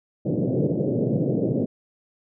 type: band-pass noise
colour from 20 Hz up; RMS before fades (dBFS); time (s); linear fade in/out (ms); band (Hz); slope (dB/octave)
pink; -23; 0.25-1.66; 10; 120 to 550; 48
effects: none